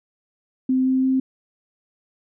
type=tone with pitch steps; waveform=sine; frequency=259.2 / 260.9 / 262.5 Hz; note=C4 / C4 / C4; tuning=-16 / -5 / +6 cents; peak=-16 dBFS; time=0.69-1.2 s; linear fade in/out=5 ms; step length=170 ms; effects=none